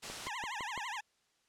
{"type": "noise", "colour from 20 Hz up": "white", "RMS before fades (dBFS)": -41, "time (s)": [0.02, 0.29], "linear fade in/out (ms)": 20}
{"type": "click train", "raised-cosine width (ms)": 1, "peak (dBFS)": -29, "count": 5, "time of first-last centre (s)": [0.1, 0.777], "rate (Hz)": 5.91}
{"type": "tone with vibrato", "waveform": "20% pulse", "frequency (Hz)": 932.3, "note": "A#5", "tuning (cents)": 0, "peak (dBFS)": -33, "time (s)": [0.26, 1.01], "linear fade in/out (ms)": 10, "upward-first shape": "triangle", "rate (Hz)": 12, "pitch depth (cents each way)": 280}
{"effects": ["white hiss -74 dBFS RMS until 1.48 s", "low-pass 7000 Hz 12 dB/octave"]}